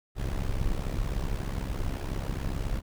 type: noise with amplitude modulation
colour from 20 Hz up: brown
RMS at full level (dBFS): -27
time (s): 0.15-2.82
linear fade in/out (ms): 50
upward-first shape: sine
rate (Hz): 67.2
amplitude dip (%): 80
effects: none